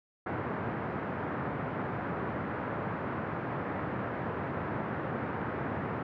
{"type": "band-pass noise", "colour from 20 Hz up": "pink", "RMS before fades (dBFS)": -35, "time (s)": [0.26, 6.03], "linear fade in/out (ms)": 5, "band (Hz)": [100, 1700], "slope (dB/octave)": 24, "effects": []}